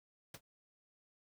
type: noise with exponential decay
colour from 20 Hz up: pink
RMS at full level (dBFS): -42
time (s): 0.34-0.41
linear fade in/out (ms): 5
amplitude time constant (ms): 15
effects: none